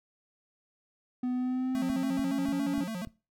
triangle tone with pitch glide, 250 to 280.6 Hz, B3 to C#4, +21 to +21 cents, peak -26 dBFS, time 1.23-2.84 s, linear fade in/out 5 ms, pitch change +200 cents, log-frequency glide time 1.33-2.63 s
square tone with vibrato, 200 Hz, G3, 35 cents sharp, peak -34 dBFS, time 1.75-3.05 s, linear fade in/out 0 ms, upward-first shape square, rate 7.1 Hz, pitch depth 190 cents each way
click train, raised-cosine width 5 ms, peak -31 dBFS, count 5, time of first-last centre 1.9-3.073 s, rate 3.41 Hz
effects noise-tail reverb RT60 0.3 s tail -21 dB re dry

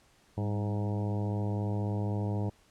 harmonic tone with a mistuned harmonic, 104.1 Hz, G#2, 5 cents sharp, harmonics 1 / 2 / 3 / 4 / 5 / 6 / 7 / 8 / 9, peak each -30 / -36 / -40 / -42 / -44 / -46 / -47 / -48 / -49 dBFS, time 0.37-2.5 s, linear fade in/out 10 ms, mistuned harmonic 2, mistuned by -62 cents, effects pink hiss -64 dBFS RMS until 2.7 s + low-pass 10000 Hz 12 dB/octave

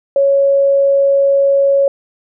sine tone, 554.4 Hz, C#5, in tune, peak -8 dBFS, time 0.16-1.88 s, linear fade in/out 2 ms, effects none

